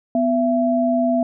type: tone pair together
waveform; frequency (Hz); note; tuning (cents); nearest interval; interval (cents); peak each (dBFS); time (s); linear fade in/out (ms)
sine; 249 / 670; B3 / E5; +14 / +28; octave + perfect fourth; 1714; -18; 0.15-1.23; 2
effects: none